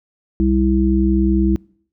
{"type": "harmonic tone", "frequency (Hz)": 65.41, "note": "C2", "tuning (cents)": 0, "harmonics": [1, 3, 5], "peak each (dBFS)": [-17, -17, -17], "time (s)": [0.4, 1.56], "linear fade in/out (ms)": 0, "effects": ["noise-tail reverb RT60 0.6 s tail -26 dB re dry"]}